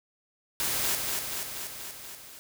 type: noise with echo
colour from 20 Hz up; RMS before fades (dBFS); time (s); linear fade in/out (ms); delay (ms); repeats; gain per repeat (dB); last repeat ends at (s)
white; -29; 0.6-0.95; 0; 240; 6; -3; 2.39
effects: none